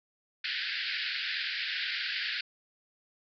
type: band-pass noise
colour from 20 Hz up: pink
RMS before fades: -34 dBFS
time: 0.44-2.41 s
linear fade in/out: 5 ms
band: 1500 to 4900 Hz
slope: 96 dB/octave
effects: none